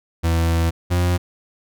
40% pulse tone pair in turn, 83 / 88.5 Hz, E2 / F2, +12 / +23 cents, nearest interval minor second, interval 111 cents, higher second, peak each -15 dBFS, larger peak neither, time 0.23-0.71 / 0.9-1.18 s, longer first, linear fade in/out 20 ms, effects none

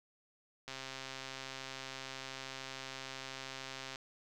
click train, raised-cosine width 0.2 ms, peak -26 dBFS, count 437, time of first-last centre 0.68-3.958 s, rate 133 Hz, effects none

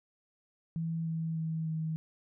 sine tone with pitch steps, 164.1 / 162.4 / 160.72 / 159.06 Hz, E3 / E3 / E3 / D#3, -8 / -26 / -44 / +38 cents, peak -31 dBFS, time 0.76-1.96 s, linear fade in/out 0 ms, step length 300 ms, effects none

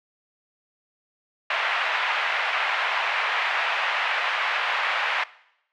white band-pass noise, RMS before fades -25 dBFS, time 1.5-5.24 s, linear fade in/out 5 ms, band 700 to 2600 Hz, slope 24 dB/octave, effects noise-tail reverb RT60 0.8 s tail -20 dB re dry

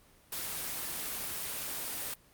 white noise, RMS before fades -37 dBFS, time 0.32-2.14 s, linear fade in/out 5 ms, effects pink hiss -62 dBFS RMS until 2.33 s + Opus 24 kbps

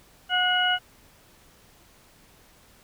harmonic tone with a mistuned harmonic, 729 Hz, F#5, 26 cents flat, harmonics 1 / 2 / 3 / 4, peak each -26 / -24 / -35 / -24 dBFS, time 0.29-0.79 s, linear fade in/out 50 ms, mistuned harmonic 3, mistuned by -52 cents, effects pink hiss -56 dBFS RMS until 2.83 s

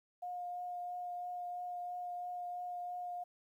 sine tone with vibrato, 713 Hz, F5, 36 cents sharp, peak -39 dBFS, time 0.22-3.24 s, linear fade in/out 10 ms, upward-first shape triangle, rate 3 Hz, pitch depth 12 cents each way, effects 12-bit

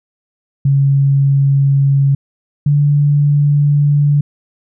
sine tone pair in turn, 138.59 / 145.14 Hz, C#3 / D3, 0 / -20 cents, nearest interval minor second, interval 80 cents, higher second, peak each -8 dBFS, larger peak neither, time 0.65-2.15 / 2.66-4.21 s, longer second, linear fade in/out 5 ms, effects none

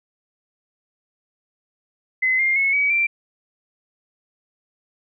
sine tone with pitch steps, 2040 / 2114 / 2191 / 2271 / 2354 Hz, C7 / C7 / C#7 / C#7 / D7, -44 / +17 / -21 / +41 / +3 cents, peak -16 dBFS, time 2.22-3.07 s, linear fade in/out 10 ms, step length 170 ms, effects none

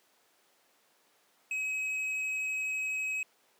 sine tone with tanh clipping, 2548 Hz, D#7, 41 cents sharp, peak -32 dBFS, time 1.51-3.23 s, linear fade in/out 2 ms, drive 6 dB, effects pink hiss -67 dBFS RMS until 3.59 s + high-pass 400 Hz 12 dB/octave

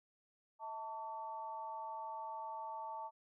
sine tone with amplitude modulation, 890 Hz, A5, 20 cents sharp, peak -38 dBFS, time 0.59-3.11 s, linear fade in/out 50 ms, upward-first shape sine, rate 247 Hz, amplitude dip 85%, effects none

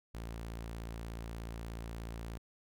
sawtooth tone, 56.7 Hz, A#1, 47 cents flat, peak -37 dBFS, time 0.14-2.38 s, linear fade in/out 10 ms, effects none

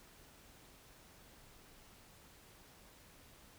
silence, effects pink hiss -61 dBFS RMS until 3.58 s

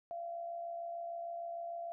sine tone with amplitude modulation, 683 Hz, F5, 39 cents flat, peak -37 dBFS, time 0.11-1.92 s, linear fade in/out 0 ms, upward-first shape sine, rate 66.6 Hz, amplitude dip 45%, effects none

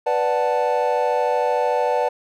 triangle chord, B minor seventh, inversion none, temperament equal, 493.9 / 587.3 / 740 / 880 Hz, B4 / D5 / F#5 / A5, 0 / 0 / 0 / 0 cents, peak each -20 / -21 / -23 / -21 dBFS, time 0.06-2.09 s, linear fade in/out 10 ms, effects none

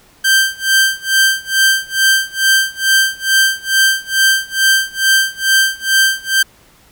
sawtooth tone with tremolo, 1568 Hz, G6, in tune, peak -4 dBFS, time 0.24-6.43 s, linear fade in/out 10 ms, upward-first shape sine, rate 2.3 Hz, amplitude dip 95%, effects pink hiss -48 dBFS RMS until 6.91 s

